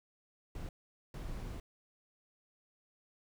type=noise bursts at uneven times; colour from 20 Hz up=brown; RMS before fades=-42 dBFS; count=2; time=0.55-0.69 / 1.14-1.6 s; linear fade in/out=2 ms; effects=none